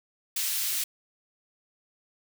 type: high-pass noise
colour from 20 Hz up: white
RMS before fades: -29 dBFS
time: 0.36-0.84 s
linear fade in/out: 5 ms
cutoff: 2300 Hz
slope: 12 dB/octave
effects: none